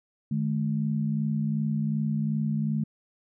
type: tone pair together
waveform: sine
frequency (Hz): 151.32 / 214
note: D#3 / A3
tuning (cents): -48 / -48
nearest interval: tritone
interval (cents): 600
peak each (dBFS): -27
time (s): 0.31-2.84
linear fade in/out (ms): 5
effects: none